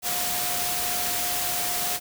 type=tone in noise; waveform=sine; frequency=714 Hz; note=F5; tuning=38 cents sharp; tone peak=-34 dBFS; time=0.02-2 s; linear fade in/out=50 ms; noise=white; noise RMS=-27 dBFS; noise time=0.02-2 s; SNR=-10 dB; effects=none